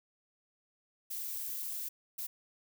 violet noise bursts at uneven times, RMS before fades -39 dBFS, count 2, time 1.1-1.89 / 2.18-2.27 s, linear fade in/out 10 ms, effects none

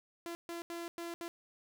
sawtooth tone bursts at uneven times, 339.9 Hz, F4, 47 cents flat, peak -36 dBFS, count 5, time 0.26-0.35 / 0.49-0.62 / 0.7-0.88 / 0.98-1.14 / 1.21-1.28 s, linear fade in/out 0 ms, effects none

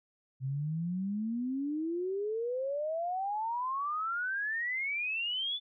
sine exponential sweep, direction up, 128.4 to 3520 Hz, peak -31 dBFS, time 0.4-5.6 s, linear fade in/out 50 ms, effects none

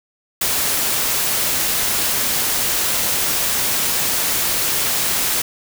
white noise, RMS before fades -19 dBFS, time 0.41-5.42 s, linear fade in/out 5 ms, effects none

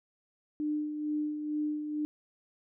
sine tone with tremolo, 300.6 Hz, D4, 40 cents sharp, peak -28 dBFS, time 0.6-2.05 s, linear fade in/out 0 ms, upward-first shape sine, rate 2.2 Hz, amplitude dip 50%, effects none

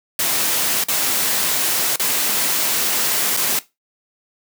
white noise with dropouts, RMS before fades -19 dBFS, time 0.19-3.59 s, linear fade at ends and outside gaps 2 ms, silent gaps 0.839-0.884 / 1.96-1.996 / 3.366-3.371 s, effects noise-tail reverb RT60 0.2 s tail -17 dB re dry + high-pass 150 Hz 12 dB/octave

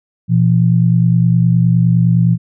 sine tone pair together, 120.6 / 170.33 Hz, B2 / F3, -41 / -43 cents, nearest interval tritone, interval 598 cents, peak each -11 dBFS, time 0.28-2.38 s, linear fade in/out 50 ms, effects none

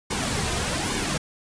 pink noise with flanger, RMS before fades -26 dBFS, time 0.1-1.18 s, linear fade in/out 10 ms, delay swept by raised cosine 1.5 to 3.6 ms, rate 1.2 Hz, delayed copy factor -0.6, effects resampled to 22050 Hz

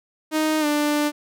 sawtooth tone with pitch glide, 311.1 to 295.9 Hz, D#4 to D4, 0 to +13 cents, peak -15 dBFS, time 0.31-1.12 s, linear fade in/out 50 ms, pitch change -87 cents, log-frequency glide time 0.6-0.66 s, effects none

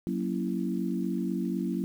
sine chord, F# dominant seventh, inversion none, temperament equal with one note detuned, 185 / 233.1 / 277.2 / 332.5 Hz, F#3 / A#3 / C#4 / E4, 0 / 0 / 0 / +15 cents, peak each -31 / -33 / -35 / -34 dBFS, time 0.07-1.84 s, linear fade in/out 0 ms, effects 9-bit

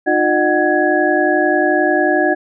sine tone cluster, 306.6 / 357.8 / 609 / 746 / 1670 Hz, D#4 / F4 / D#5 / F#5 / G#6, -25 / +42 / -37 / +14 / +9 cents, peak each -18 dBFS, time 0.06-2.35 s, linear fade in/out 20 ms, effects none

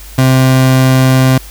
30% pulse tone, 130.6 Hz, C3, 3 cents flat, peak -3 dBFS, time 0.18-1.38 s, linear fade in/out 5 ms, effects added 50 Hz sine -30 dBFS peak until 1.5 s + white hiss -35 dBFS RMS until 1.5 s

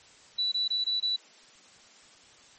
sine tone bursts, 3951 Hz, B7, in tune, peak -25 dBFS, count 5, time 0.38-1.164 s, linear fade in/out 10 ms, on 140 ms, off 21 ms, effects white hiss -55 dBFS RMS until 2.58 s + MP3 32 kbps

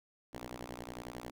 5% pulse ring-modulated tone, 61 Hz, B1, 21 cents flat, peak -29 dBFS, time 0.33-1.31 s, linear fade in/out 5 ms, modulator 280 Hz, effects none

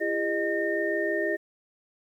sine tone cluster, 338 / 404.2 / 614 / 1828 Hz, E4 / G#4 / D#5 / A#6, +43 / -47 / -23 / -34 cents, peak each -30 dBFS, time 0-1.37 s, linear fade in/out 20 ms, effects 10-bit

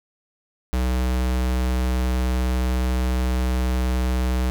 square tone, 62.9 Hz, B1, 32 cents sharp, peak -20 dBFS, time 0.73-4.5 s, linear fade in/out 0 ms, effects 10-bit

